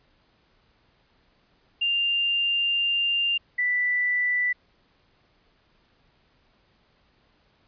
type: tone pair in turn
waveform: sine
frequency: 2794 / 1975.7 Hz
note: F7 / B6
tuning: 0 / 0 cents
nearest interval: tritone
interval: 600 cents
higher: first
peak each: -21 dBFS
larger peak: neither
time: 1.81-3.38 / 3.58-4.53 s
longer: first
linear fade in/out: 10 ms
effects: pink hiss -64 dBFS RMS until 7.67 s + resampled to 11025 Hz